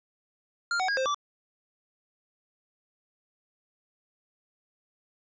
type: tone with pitch steps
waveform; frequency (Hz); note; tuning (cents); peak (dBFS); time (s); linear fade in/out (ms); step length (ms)
square; 1398 / 748 / 1633 / 525 / 1162; F6 / F#5 / G#6 / C5 / D6; +1 / +19 / -30 / +6 / -19; -26; 0.71-1.145; 2; 87
effects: resampled to 16000 Hz + 11-bit